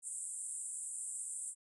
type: band-pass noise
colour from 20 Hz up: pink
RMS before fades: -43 dBFS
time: 0.02-1.55 s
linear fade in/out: 50 ms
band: 7700 to 9700 Hz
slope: 96 dB/octave
effects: none